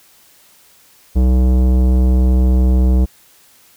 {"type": "tone with tanh clipping", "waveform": "sine", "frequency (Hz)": 63.2, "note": "B1", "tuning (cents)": 41, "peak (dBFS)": -11, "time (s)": [1.15, 3.06], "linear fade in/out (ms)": 20, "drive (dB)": 16, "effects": ["white hiss -49 dBFS RMS until 3.76 s"]}